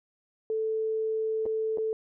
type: tone with dropouts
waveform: sine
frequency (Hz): 440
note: A4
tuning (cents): 0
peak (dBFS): -26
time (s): 0.5-1.93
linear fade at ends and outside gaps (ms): 1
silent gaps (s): 1.456-1.462 / 1.774-1.783
effects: none